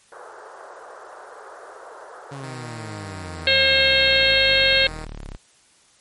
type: band-pass noise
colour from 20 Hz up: pink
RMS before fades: -41 dBFS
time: 0.12-2.43 s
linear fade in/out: 0 ms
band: 410 to 1600 Hz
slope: 48 dB/octave
type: exponential sweep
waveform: sawtooth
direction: down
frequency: 142.2 to 32.79 Hz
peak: -29 dBFS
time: 2.31-5.37 s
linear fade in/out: 10 ms
type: tone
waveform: 5% pulse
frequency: 155.56 Hz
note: D#3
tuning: in tune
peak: -24 dBFS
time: 2.43-5.05 s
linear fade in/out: 5 ms
type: harmonic tone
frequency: 536 Hz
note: C5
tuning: 42 cents sharp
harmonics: 1 / 3 / 4 / 5 / 6 / 7 / 8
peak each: -22 / -22 / -22 / -22 / -22 / -22 / -22 dBFS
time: 3.47-4.87 s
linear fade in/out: 2 ms
effects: white hiss -56 dBFS RMS until 6 s + MP3 48 kbps

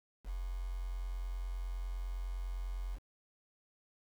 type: tone with quantisation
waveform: sine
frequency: 44.94 Hz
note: F#1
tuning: 50 cents flat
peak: -36 dBFS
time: 0.24-2.99 s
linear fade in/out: 50 ms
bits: 9
effects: none

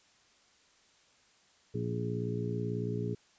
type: harmonic tone with a mistuned harmonic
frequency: 58.3 Hz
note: A#1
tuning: 1 cent sharp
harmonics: 2 / 3 / 4 / 5 / 6 / 7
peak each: -35 / -38 / -41 / -43 / -45 / -38 dBFS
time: 1.74-3.15 s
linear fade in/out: 10 ms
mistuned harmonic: 7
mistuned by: +34 cents
effects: white hiss -65 dBFS RMS until 3.38 s + resampled to 16000 Hz

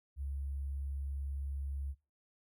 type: tone with sample-and-hold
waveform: sine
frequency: 69.2 Hz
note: C#2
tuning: 2 cents flat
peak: -36 dBFS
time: 0.16-1.95 s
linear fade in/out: 50 ms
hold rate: 11025 Hz
effects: noise-tail reverb RT60 0.4 s tail -23 dB re dry

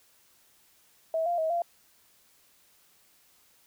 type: tone with pitch steps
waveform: sine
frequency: 648 / 695 / 639 / 688 Hz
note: E5 / F5 / D#5 / F5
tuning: -30 / -9 / +46 / -26 cents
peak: -25 dBFS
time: 1.14-1.62 s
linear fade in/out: 2 ms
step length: 120 ms
effects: white hiss -63 dBFS RMS until 3.66 s

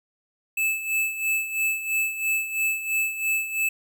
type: tone with tremolo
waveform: square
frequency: 2619 Hz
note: E7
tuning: 12 cents flat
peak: -21 dBFS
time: 0.57-3.69 s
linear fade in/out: 5 ms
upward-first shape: sine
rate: 3 Hz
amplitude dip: 70%
effects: none

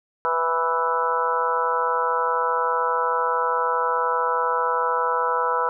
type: harmonic tone with a mistuned harmonic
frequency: 164.81 Hz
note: E3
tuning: in tune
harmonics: 3 / 4 / 5 / 6 / 7 / 8 / 9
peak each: -26 / -33 / -32 / -23 / -34 / -25 / -33 dBFS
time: 0.25-5.69 s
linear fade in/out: 0 ms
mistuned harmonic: 7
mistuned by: +36 cents
effects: none

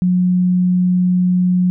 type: tone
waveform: sine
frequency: 180.9 Hz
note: F#3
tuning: 39 cents flat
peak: -11 dBFS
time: 0.02-1.7 s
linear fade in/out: 0 ms
effects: none

